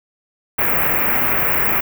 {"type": "band-stop noise", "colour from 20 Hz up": "white", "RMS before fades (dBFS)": -17, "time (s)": [0.58, 1.81], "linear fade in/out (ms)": 10, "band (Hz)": [2500, 15000], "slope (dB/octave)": 48, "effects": []}